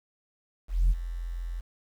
sine tone with ADSR envelope, 42.91 Hz, F1, 30 cents flat, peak -15 dBFS, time 0.68-1.61 s, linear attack 220 ms, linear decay 43 ms, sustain -16 dB, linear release 14 ms, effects tanh soft clip ceiling -17 dBFS + 9-bit

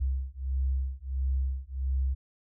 sine beating tone pair, 65.41 / 66.91 Hz, C2 / C2, 0 / +39 cents, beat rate 1.5 Hz, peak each -30 dBFS, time 0-2.15 s, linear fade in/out 20 ms, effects none

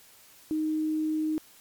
sine tone, 311.1 Hz, D#4, in tune, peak -25 dBFS, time 0.51-1.38 s, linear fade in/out 0 ms, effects white hiss -55 dBFS RMS until 1.6 s + MP3 96 kbps

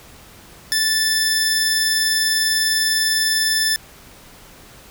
sawtooth tone pair together, 1760 / 5260 Hz, A6 / E8, 0 / -5 cents, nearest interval octave + perfect fifth, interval 1895 cents, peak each -16 dBFS, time 0.72-3.76 s, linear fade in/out 0 ms, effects pink hiss -44 dBFS RMS until 4.9 s

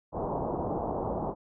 white low-pass noise, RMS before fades -32 dBFS, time 0.12-1.35 s, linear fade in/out 50 ms, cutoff 960 Hz, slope 48 dB/octave, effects none

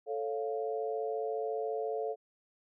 sine chord, A augmented, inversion none, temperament equal, 440 / 554.4 / 698.5 Hz, A4 / C#5 / E#5, 0 / 0 / 0 cents, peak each -34 / -39 / -38 dBFS, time 0.06-2.16 s, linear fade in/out 50 ms, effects none

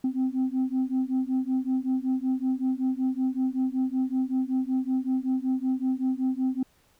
sine beating tone pair, 257.2 / 262.5 Hz, C4 / C4, -30 / +6 cents, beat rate 5.3 Hz, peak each -25 dBFS, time 0.04-6.63 s, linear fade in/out 5 ms, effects tanh soft clip ceiling -20 dBFS + pink hiss -64 dBFS RMS until 6.99 s

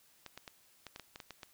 clicks, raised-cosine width 0.2 ms, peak -28 dBFS, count 10, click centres 0.263 / 0.376 / 0.478 / 0.867 / 0.961 / 0.997 / 1.159 / 1.202 / 1.307 / 1.432 s, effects white hiss -66 dBFS RMS until 1.53 s

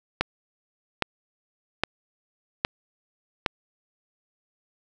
click train, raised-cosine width 0.3 ms, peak -5 dBFS, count 5, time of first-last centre 0.21-3.462 s, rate 1.23 Hz, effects none

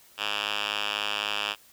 5% pulse tone with band-pass filter, 103.83 Hz, G#2, in tune, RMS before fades -30 dBFS, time 0.17-1.56 s, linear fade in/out 50 ms, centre 2700 Hz, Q 2.3, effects white hiss -56 dBFS RMS until 1.72 s

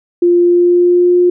sine tone with pitch glide, 349.2 to 355.5 Hz, F4 to F4, 0 to +31 cents, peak -6 dBFS, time 0.22-1.3 s, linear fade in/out 5 ms, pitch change +31 cents, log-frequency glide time 0.39-1.17 s, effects none

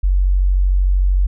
sine tone, 46.62 Hz, F#1, 14 cents sharp, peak -11 dBFS, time 0.03-1.27 s, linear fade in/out 10 ms, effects none

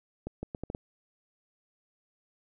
accelerating click train, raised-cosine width 2 ms, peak -22 dBFS, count 6, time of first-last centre 0.27-0.749 s, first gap 160 ms, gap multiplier 0.74, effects none

